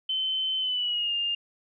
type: tone with pitch glide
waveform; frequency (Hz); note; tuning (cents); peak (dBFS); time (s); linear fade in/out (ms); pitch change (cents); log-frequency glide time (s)
sine; 3067 to 2812; G7 to F7; -38 to +11; -25; 0.09-1.35; 5; -151; 0.59-1.14
effects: none